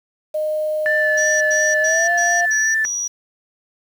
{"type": "tone with pitch glide", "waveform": "sine", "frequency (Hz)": [615, 694.3], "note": ["D#5", "F5"], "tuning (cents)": [-20, -10], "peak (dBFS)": -18, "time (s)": [0.34, 2.46], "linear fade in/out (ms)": 10, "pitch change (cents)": 210, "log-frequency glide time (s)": [1.8, 2.13]}
{"type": "tone with vibrato", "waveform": "sine", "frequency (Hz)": 1756, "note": "A6", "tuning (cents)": -4, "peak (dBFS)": -15, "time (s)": [0.86, 2.85], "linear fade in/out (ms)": 0, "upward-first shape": "sine", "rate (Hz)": 2.8, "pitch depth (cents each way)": 18}
{"type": "tone bursts", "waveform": "sine", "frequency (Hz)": 5800, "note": "F#8", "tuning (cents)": -35, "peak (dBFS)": -20, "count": 6, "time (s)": [1.17, 3.08], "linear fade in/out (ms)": 10, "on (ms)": 240, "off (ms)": 94}
{"effects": ["tanh soft clip ceiling -7 dBFS", "7-bit"]}